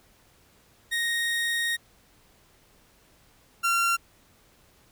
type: tone pair in turn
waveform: 30% pulse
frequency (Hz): 1864.7 / 1374.1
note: A#6 / F6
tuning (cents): 0 / -29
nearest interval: perfect fourth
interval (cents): 529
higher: first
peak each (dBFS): -22 / -19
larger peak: second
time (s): 0.91-1.77 / 3.63-3.97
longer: first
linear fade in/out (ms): 20
effects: pink hiss -60 dBFS RMS until 4.91 s